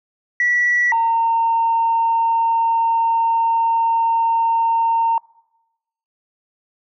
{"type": "tone pair in turn", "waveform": "sine", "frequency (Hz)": [1947, 915.2], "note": ["B6", "A#5"], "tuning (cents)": [-25, -32], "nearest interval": "octave + minor second", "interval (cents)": 1307, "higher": "first", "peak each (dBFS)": [-13, -13], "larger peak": "neither", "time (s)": [[0.4, 0.92], [0.92, 5.18]], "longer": "second", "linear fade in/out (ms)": 2, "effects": ["noise-tail reverb RT60 1.0 s tail -25 dB re dry", "tanh soft clip ceiling -9 dBFS"]}